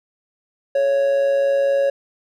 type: tone with amplitude modulation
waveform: triangle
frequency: 554.4 Hz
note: C#5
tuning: in tune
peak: -11 dBFS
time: 0.75-1.9 s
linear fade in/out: 5 ms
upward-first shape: sine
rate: 124 Hz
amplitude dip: 40%
effects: none